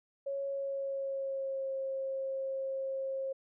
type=tone with pitch glide; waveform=sine; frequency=553 to 536.3 Hz; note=C#5 to C5; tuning=-4 to +43 cents; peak=-33 dBFS; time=0.26-3.33 s; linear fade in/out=10 ms; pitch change=-53 cents; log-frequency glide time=0.46-1.73 s; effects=none